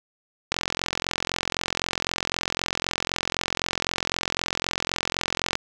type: click train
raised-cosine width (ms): 0.2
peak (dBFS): -6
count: 222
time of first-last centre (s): 0.52-5.554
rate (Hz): 43.9
effects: none